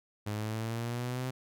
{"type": "exponential sweep", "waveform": "sawtooth", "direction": "up", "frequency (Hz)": [103.83, 130], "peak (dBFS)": -29, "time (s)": [0.26, 1.31], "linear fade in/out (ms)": 10, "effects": []}